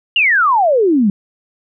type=exponential sweep; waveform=sine; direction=down; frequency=2917 to 190 Hz; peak=-9 dBFS; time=0.16-1.1 s; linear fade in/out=2 ms; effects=none